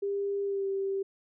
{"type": "tone with pitch glide", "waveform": "sine", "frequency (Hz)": [400, 390.4], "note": ["G4", "G4"], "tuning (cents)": [35, -7], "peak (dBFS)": -28, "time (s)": [0.02, 1.03], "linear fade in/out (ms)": 10, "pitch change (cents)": -42, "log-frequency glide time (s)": [0.44, 0.67], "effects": []}